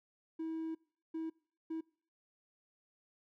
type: tone bursts at uneven times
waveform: triangle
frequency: 322.7 Hz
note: E4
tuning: 37 cents flat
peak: -34 dBFS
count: 3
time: 0.39-0.75 / 1.14-1.3 / 1.7-1.81 s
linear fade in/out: 10 ms
effects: noise-tail reverb RT60 0.5 s tail -26 dB re dry + tanh soft clip ceiling -31 dBFS